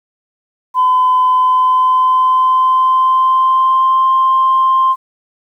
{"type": "tone with pitch glide", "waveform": "sine", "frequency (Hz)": [1015, 1050.8], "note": ["B5", "C6"], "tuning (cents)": [47, 7], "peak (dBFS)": -7, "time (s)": [0.74, 4.96], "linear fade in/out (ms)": 50, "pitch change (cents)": 60, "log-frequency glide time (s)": [1.22, 4.03], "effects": ["tanh soft clip ceiling -4 dBFS", "8-bit"]}